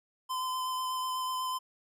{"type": "tone with vibrato", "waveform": "square", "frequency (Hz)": 1025, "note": "C6", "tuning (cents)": -36, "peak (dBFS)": -32, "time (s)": [0.29, 1.59], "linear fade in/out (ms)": 20, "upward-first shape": "sine", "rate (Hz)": 8.1, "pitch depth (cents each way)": 12, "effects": []}